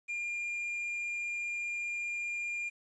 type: tone with quantisation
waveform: triangle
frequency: 2405 Hz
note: D7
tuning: 41 cents sharp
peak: -32 dBFS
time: 0.08-2.7 s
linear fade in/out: 20 ms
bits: 10
effects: resampled to 22050 Hz